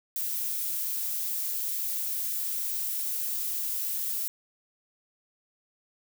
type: noise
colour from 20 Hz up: violet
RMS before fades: -31 dBFS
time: 0.16-4.28 s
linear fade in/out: 0 ms
effects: none